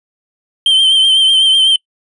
triangle tone with vibrato, 3124 Hz, G7, 7 cents flat, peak -5 dBFS, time 0.66-1.76 s, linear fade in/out 2 ms, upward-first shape triangle, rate 8 Hz, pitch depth 45 cents each way, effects noise-tail reverb RT60 0.1 s tail -24 dB re dry + resampled to 24000 Hz

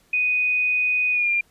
sine tone with pitch glide, 2489 to 2396 Hz, D#7 to D7, 0 to +34 cents, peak -18 dBFS, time 0.13-1.41 s, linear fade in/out 5 ms, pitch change -66 cents, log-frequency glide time 1.11-1.3 s, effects pink hiss -60 dBFS RMS until 1.5 s + resampled to 32000 Hz

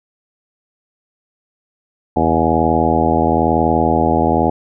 harmonic tone with a mistuned harmonic, 81 Hz, E2, 30 cents flat, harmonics 1 / 2 / 3 / 4 / 5 / 6 / 7 / 8 / 9 / 10, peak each -22 / -22 / -19 / -20 / -22 / -22 / -24 / -23 / -19 / -19 dBFS, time 2.16-4.5 s, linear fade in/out 5 ms, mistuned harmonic 10, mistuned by +62 cents, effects none

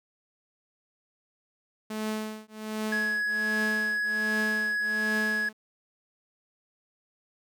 sawtooth tone with tremolo, 216.3 Hz, A3, 29 cents flat, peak -24 dBFS, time 1.9-5.53 s, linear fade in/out 5 ms, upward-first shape triangle, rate 1.3 Hz, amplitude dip 100%
triangle tone, 1678 Hz, G#6, 17 cents sharp, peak -24 dBFS, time 2.92-5.49 s, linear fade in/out 5 ms
effects none

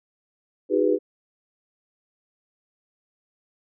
sine chord, G# minor seventh, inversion second, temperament equal with one note detuned, 311.1 / 370 / 408.6 / 493.9 Hz, D#4 / F#4 / G#4 / B4, 0 / 0 / -28 / 0 cents, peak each -24 / -24 / -22 / -23 dBFS, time 0.69-0.99 s, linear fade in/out 50 ms, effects none

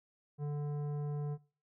triangle tone with tanh clipping, 146.5 Hz, D3, 4 cents flat, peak -36 dBFS, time 0.38-1.38 s, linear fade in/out 50 ms, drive 16 dB, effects noise-tail reverb RT60 0.4 s tail -22 dB re dry

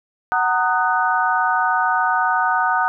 harmonic tone with a mistuned harmonic, 248.5 Hz, B3, 11 cents sharp, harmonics 3 / 4 / 5 / 6, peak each -21 / -21 / -21 / -21 dBFS, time 0.32-2.88 s, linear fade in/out 0 ms, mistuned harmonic 4, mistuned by -130 cents, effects none

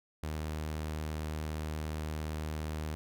sawtooth tone, 77.3 Hz, D#2, 11 cents flat, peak -31 dBFS, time 0.23-2.95 s, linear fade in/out 0 ms, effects none

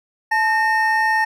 triangle tone pair together, 871 / 1831.8 Hz, A5 / A#6, -18 / -31 cents, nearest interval octave + minor second, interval 1287 cents, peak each -16 dBFS, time 0.31-1.25 s, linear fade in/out 10 ms, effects none

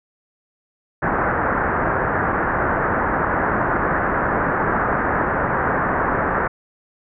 white low-pass noise, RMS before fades -20 dBFS, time 1.02-6.48 s, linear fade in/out 10 ms, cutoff 1700 Hz, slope 48 dB/octave, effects none

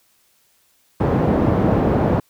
pink band-pass noise, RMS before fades -17 dBFS, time 1-2.2 s, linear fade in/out 5 ms, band 100 to 650 Hz, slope 12 dB/octave, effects white hiss -60 dBFS RMS until 2.29 s

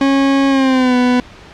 40% pulse tone with pitch glide, 273.9 to 248.3 Hz, C#4 to B3, -21 to +9 cents, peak -9 dBFS, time 0.01-1.2 s, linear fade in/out 2 ms, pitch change -170 cents, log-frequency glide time 0.49-0.96 s, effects pink hiss -38 dBFS RMS until 1.53 s + low-pass 4000 Hz 12 dB/octave

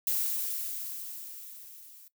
violet noise with level ramp, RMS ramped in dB -28 to -53 dBFS, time 0.07-2.08 s, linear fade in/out 2 ms, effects noise-tail reverb RT60 0.1 s tail -17 dB re dry

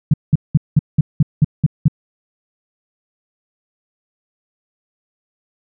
sine tone bursts, 150 Hz, D3, 37 cents sharp, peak -6 dBFS, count 9, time 0.11-1.882 s, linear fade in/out 5 ms, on 28 ms, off 190 ms, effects none

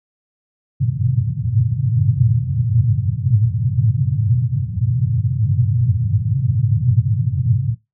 white band-pass noise, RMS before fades -17 dBFS, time 0.8-7.76 s, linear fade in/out 20 ms, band 100 to 130 Hz, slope 48 dB/octave, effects noise-tail reverb RT60 0.2 s tail -19 dB re dry

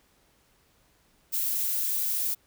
violet noise, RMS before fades -28 dBFS, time 1.32-2.35 s, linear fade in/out 20 ms, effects pink hiss -65 dBFS RMS until 2.46 s

